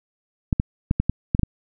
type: clicks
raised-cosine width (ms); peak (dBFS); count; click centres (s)
5; -6; 8; 0.528 / 0.599 / 0.911 / 1 / 1.096 / 1.349 / 1.394 / 1.433
effects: none